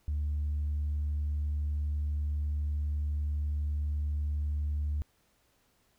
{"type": "tone", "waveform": "sine", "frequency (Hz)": 74, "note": "D2", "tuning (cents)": 14, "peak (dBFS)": -27, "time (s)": [0.08, 5.02], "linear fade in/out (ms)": 0, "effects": ["tanh soft clip ceiling -26 dBFS", "pink hiss -70 dBFS RMS until 5.98 s"]}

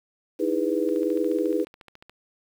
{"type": "chord", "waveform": "sine", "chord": "E major seventh", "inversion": "third", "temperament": "just", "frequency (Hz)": [309, 329.6, 412, 494.4], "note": ["D#4", "E4", "G#4", "B4"], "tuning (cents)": [-12, 0, -14, 2], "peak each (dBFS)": -27, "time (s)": [0.39, 1.65], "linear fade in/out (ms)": 20}
{"type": "click train", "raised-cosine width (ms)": 0.3, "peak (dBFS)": -30, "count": 18, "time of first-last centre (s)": [0.89, 2.096], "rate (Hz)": 14.1}
{"effects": ["8-bit"]}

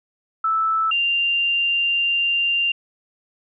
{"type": "tone pair in turn", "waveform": "sine", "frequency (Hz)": [1315, 2786], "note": ["E6", "F7"], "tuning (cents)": [-5, -5], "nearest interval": "octave + minor second", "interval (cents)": 1300, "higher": "second", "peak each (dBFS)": -17, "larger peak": "neither", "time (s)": [[0.44, 0.91], [0.91, 2.72]], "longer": "second", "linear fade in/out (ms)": 5, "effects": []}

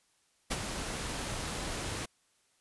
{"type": "noise with ADSR envelope", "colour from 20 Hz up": "pink", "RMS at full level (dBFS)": -30, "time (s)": [0.5, 2.06], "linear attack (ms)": 18, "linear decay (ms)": 36, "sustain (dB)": -7, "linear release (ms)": 12, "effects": ["white hiss -71 dBFS RMS until 2.6 s", "resampled to 24000 Hz"]}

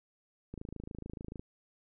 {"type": "click train", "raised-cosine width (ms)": 3, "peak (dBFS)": -29, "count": 24, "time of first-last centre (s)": [0.54, 1.395], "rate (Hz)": 26.9, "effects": []}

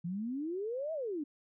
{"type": "exponential two-way sweep", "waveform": "sine", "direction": "up then down", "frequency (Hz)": [164.81, 659.3, 277.3], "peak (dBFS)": -34, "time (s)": [0.04, 1.24], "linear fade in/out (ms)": 10, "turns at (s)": 0.93, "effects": []}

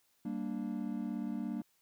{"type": "chord", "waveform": "triangle", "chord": "G minor", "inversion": "none", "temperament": "equal", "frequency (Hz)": [196, 233.1, 293.7], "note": ["G3", "Bb3", "D4"], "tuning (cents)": [0, 0, 0], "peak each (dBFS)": [-38, -36, -39], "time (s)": [0.25, 1.62], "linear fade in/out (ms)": 5, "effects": ["white hiss -73 dBFS RMS until 1.81 s"]}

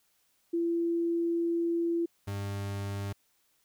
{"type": "tone pair in turn", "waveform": ["sine", "40% pulse"], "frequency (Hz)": [338.1, 100.05], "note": ["E4", "G2"], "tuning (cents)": [44, 36], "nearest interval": "octave + major sixth", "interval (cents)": 2108, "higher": "first", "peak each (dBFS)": [-26, -32], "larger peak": "first", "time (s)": [[0.53, 2.06], [2.27, 3.13]], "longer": "first", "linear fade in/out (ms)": 10, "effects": ["white hiss -71 dBFS RMS until 3.64 s"]}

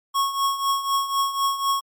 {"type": "tone with tremolo", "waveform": "square", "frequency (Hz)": 1100, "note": "C#6", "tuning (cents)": -14, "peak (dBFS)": -18, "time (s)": [0.14, 1.81], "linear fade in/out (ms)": 20, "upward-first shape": "triangle", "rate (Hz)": 4, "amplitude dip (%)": 75, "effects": ["MP3 64 kbps"]}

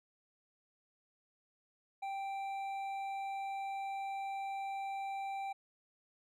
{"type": "tone with hard clipping", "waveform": "sine", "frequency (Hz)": 784, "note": "G5", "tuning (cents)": 0, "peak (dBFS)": -39, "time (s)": [2.02, 5.53], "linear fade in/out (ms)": 10, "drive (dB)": 7, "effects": []}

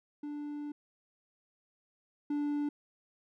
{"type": "tone pair in turn", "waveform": "triangle", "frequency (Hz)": [293.7, 292], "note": ["D4", "D4"], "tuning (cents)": [0, -10], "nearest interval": "unison", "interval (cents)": 10, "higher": "first", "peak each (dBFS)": [-35, -28], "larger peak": "second", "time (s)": [[0.23, 0.72], [2.3, 2.69]], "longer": "first", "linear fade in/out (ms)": 5, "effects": []}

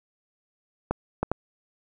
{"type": "clicks", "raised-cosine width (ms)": 1, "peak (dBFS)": -10, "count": 3, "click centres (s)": [0.91, 1.23, 1.316], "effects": []}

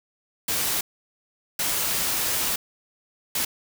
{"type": "noise bursts at uneven times", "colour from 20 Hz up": "white", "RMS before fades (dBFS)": -25, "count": 3, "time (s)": [[0.48, 0.81], [1.59, 2.56], [3.35, 3.45]], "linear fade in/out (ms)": 5, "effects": []}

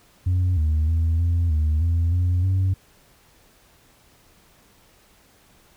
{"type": "tone with pitch steps", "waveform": "sine", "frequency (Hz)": [90.7, 77.6, 81.8, 85.2, 77.2, 84.2, 89.1, 94.4], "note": ["F#2", "D#2", "E2", "F2", "D#2", "E2", "F2", "F#2"], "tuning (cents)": [-34, -4, -13, -42, -13, 37, 35, 35], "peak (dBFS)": -15, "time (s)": [0.26, 2.74], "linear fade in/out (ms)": 10, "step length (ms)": 310, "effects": ["tanh soft clip ceiling -16 dBFS", "pink hiss -56 dBFS RMS until 5.76 s"]}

